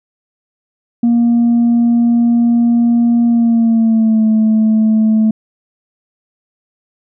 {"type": "tone with pitch glide", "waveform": "sine", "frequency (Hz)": [235.7, 218.6], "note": ["A#3", "A3"], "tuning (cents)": [19, -11], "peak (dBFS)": -6, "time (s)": [1.03, 5.31], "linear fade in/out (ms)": 5, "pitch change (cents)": -130, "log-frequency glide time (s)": [3.26, 4.25], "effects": ["tanh soft clip ceiling -6 dBFS"]}